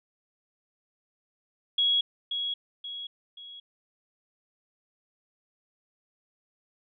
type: tone with echo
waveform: sine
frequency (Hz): 3326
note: G#7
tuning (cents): +2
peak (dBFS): -21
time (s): 1.78-2.01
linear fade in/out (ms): 5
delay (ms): 530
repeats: 3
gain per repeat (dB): -7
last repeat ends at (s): 3.6
effects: none